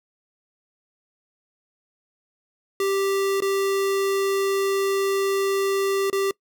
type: tone with dropouts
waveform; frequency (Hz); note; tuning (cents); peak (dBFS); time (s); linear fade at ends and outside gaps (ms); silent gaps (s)
square; 392; G4; 0; -21; 2.8-6.31; 2; 3.404-3.421 / 6.1-6.128
effects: noise-tail reverb RT60 0.1 s tail -23 dB re dry

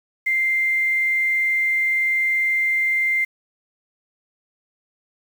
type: tone with quantisation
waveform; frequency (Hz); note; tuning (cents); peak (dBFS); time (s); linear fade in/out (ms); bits
sine; 2093; C7; 0; -17; 0.26-3.25; 10; 7
effects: none

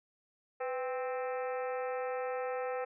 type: harmonic tone with a mistuned harmonic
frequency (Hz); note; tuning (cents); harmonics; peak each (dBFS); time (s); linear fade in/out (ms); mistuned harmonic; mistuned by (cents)
261.6; C4; 0; 2 / 3 / 4 / 5 / 6 / 7 / 8 / 9 / 10; -35 / -40 / -50 / -44 / -54 / -48 / -55 / -53 / -55; 0.6-2.85; 10; 2; -69
effects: none

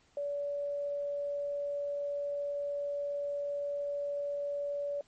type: tone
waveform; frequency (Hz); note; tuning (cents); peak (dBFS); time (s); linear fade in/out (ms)
sine; 573; D5; -43; -32; 0.17-5.01; 2
effects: pink hiss -67 dBFS RMS until 5.07 s + MP3 32 kbps

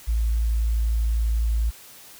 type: tone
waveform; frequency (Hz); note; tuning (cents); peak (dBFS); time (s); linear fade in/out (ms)
sine; 56; A1; +31; -19; 0.07-1.71; 20
effects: white hiss -46 dBFS RMS until 2.19 s

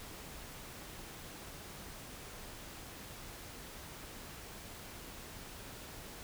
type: silence
effects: pink hiss -49 dBFS RMS until 6.23 s

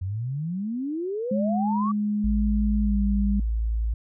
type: exponential sweep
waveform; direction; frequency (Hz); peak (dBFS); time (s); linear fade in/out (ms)
sine; up; 88.4 to 1173; -26; 0.01-1.92; 10
type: tone with pitch glide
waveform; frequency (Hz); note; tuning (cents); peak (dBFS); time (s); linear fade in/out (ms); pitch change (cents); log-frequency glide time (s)
sine; 208.6 to 201.3; G#3 to G3; +8 to +46; -22; 1.31-3.4; 5; -62; 2.82-2.98
type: tone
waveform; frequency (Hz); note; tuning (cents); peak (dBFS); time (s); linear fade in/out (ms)
sine; 55.5; A1; +16; -22; 2.24-3.94; 5
effects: none

